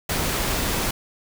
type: noise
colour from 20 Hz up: pink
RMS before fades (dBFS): -24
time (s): 0.09-0.91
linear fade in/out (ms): 5
effects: none